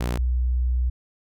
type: tone pair in turn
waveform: sawtooth / sine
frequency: 60.4 / 61.92 Hz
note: B1 / B1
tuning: -38 / +5 cents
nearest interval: unison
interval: 43 cents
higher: second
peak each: -19 dBFS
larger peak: neither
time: 0-0.18 / 0.18-0.9 s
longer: second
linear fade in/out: 10 ms
effects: none